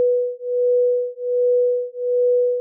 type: beating tone pair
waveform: sine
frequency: 491.3 / 492.6 Hz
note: B4 / B4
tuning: -9 / -5 cents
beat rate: 1.3 Hz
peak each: -19 dBFS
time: 0-2.6 s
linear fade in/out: 0 ms
effects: none